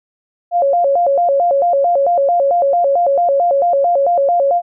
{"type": "tone with vibrato", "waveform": "sine", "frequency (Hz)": 622.3, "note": "D#5", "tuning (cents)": 0, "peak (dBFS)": -10, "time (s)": [0.51, 4.62], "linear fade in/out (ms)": 50, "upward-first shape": "square", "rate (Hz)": 4.5, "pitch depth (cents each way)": 200, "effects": []}